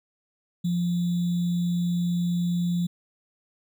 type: tone with sample-and-hold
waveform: sine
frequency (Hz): 174.61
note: F3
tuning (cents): 0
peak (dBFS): -22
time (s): 0.64-2.87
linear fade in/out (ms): 10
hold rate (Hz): 3675
effects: none